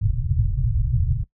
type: low-pass noise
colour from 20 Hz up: white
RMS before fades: -21 dBFS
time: 0.01-1.24 s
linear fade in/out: 10 ms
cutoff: 140 Hz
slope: 96 dB/octave
effects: noise-tail reverb RT60 0.1 s tail -19 dB re dry